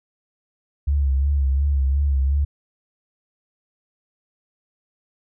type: tone with vibrato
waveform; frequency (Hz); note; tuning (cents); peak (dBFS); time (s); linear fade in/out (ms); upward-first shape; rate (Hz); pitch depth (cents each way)
sine; 69.3; C#2; 0; -16; 0.87-2.45; 10; sine; 2.8; 64
effects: none